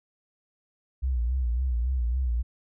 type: tone with vibrato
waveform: sine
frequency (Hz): 61.74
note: B1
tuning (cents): 0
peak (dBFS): -23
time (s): 1.02-2.43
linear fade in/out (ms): 20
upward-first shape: sine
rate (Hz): 3.6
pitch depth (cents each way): 110
effects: none